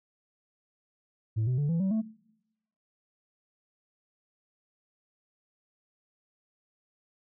sine tone with pitch steps, 110 / 126.36 / 145.15 / 166.73 / 191.52 / 220 Hz, A2 / B2 / D3 / E3 / G3 / A3, 0 / +40 / -20 / +20 / -40 / 0 cents, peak -22 dBFS, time 1.36-2.02 s, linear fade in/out 20 ms, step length 110 ms, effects noise-tail reverb RT60 0.9 s tail -25 dB re dry + tanh soft clip ceiling -24 dBFS

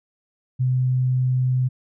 sine tone, 127.8 Hz, C3, 40 cents flat, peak -17 dBFS, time 0.59-1.69 s, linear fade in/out 20 ms, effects none

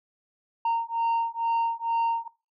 sine beating tone pair, 921 / 923.2 Hz, A#5 / A#5, -21 / -17 cents, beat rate 2.2 Hz, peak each -25 dBFS, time 0.65-2.28 s, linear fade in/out 5 ms, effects noise-tail reverb RT60 0.3 s tail -21 dB re dry + tanh soft clip ceiling -21 dBFS

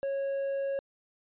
triangle tone, 550 Hz, C#5, 14 cents flat, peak -27 dBFS, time 0.03-0.79 s, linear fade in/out 0 ms, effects resampled to 8000 Hz

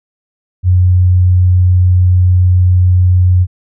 sine tone, 90.7 Hz, F#2, 34 cents flat, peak -5 dBFS, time 0.63-3.47 s, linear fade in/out 50 ms, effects none

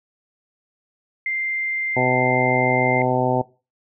sine tone, 2093 Hz, C7, in tune, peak -21 dBFS, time 1.26-3.02 s, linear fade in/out 2 ms
harmonic tone, 126.8 Hz, B2, 46 cents sharp, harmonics 1 / 2 / 3 / 4 / 5 / 6 / 7, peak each -25 / -25 / -25 / -25 / -25 / -25 / -25 dBFS, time 1.96-3.42 s, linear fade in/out 10 ms
effects noise-tail reverb RT60 0.3 s tail -19 dB re dry

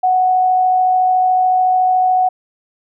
sine tone with amplitude modulation, 740 Hz, F#5, in tune, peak -9 dBFS, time 0.03-2.29 s, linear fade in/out 10 ms, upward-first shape sine, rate 53.8 Hz, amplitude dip 25%, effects none

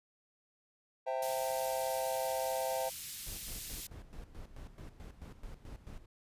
triangle chord, C dominant seventh, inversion none, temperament equal with one note detuned, 523.3 / 659.3 / 784 / 908.9 Hz, C5 / E5 / G5 / Bb5, 0 / 0 / 0 / -44 cents, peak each -35 / -36 / -37 / -40 dBFS, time 1.06-2.9 s, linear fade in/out 20 ms
white band-stop noise, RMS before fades -43 dBFS, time 1.22-3.87 s, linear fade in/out 5 ms, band 160 to 2600 Hz, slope 12 dB/octave
brown noise with tremolo, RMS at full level -46 dBFS, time 3.26-6.06 s, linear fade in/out 5 ms, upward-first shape square, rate 4.6 Hz, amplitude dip 70%
effects resampled to 32000 Hz

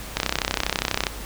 click train, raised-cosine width 0.2 ms, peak -3 dBFS, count 30, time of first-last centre 0.17-1.068 s, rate 32.3 Hz, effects added 50 Hz sine -37 dBFS peak until 1.25 s + pink hiss -37 dBFS RMS until 1.25 s

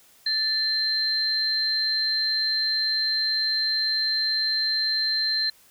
sine tone pair together, 1760 / 4131 Hz, A6 / C8, 0 / -23 cents, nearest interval octave + minor third, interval 1477 cents, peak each -30 / -22 dBFS, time 0.26-5.5 s, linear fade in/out 5 ms, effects white hiss -56 dBFS RMS until 5.7 s

